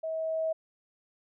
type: tone with level ramp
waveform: sine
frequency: 642 Hz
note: E5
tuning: 46 cents flat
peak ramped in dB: -31 to -26 dBFS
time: 0.03-0.53 s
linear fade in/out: 10 ms
effects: none